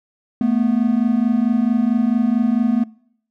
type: tone pair together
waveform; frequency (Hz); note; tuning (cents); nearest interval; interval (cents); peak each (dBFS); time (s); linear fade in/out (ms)
triangle; 220 / 244.5; A3 / B3; 0 / -17; major second; 183; -16 / -15; 0.41-2.84; 2
effects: noise-tail reverb RT60 0.7 s tail -25 dB re dry